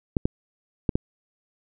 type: clicks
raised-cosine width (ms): 3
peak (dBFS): -8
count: 4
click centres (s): 0.168 / 0.255 / 0.892 / 0.955
effects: none